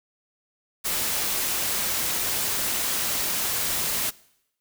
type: noise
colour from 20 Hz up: white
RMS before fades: -26 dBFS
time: 0.84-4.11 s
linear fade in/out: 20 ms
effects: noise-tail reverb RT60 0.8 s tail -22 dB re dry